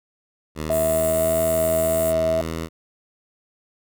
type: tone with pitch glide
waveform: 10% pulse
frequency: 77.78 to 81.36 Hz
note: D#2 to E2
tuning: 0 to -22 cents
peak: -18 dBFS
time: 0.55-2.69 s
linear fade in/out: 50 ms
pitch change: +78 cents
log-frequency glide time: 0.79-1.18 s
type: high-pass noise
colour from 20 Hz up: pink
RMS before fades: -31 dBFS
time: 0.7-2.14 s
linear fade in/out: 50 ms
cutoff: 7200 Hz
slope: 96 dB/octave
type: tone with vibrato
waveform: sine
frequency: 647 Hz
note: E5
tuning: 32 cents flat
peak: -18 dBFS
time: 0.7-2.41 s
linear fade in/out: 0 ms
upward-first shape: sine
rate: 1.8 Hz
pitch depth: 11 cents each way
effects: none